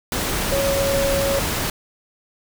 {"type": "tone in noise", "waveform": "sine", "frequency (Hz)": 553, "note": "C#5", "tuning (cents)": -4, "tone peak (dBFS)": -19, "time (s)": [0.52, 1.39], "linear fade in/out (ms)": 2, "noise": "pink", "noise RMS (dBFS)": -23, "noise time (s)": [0.12, 1.7], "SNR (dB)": 1, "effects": []}